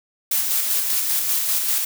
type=noise with tremolo; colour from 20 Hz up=blue; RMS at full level=-20 dBFS; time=0.31-1.85 s; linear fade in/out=5 ms; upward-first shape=square; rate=5.1 Hz; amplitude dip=30%; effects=none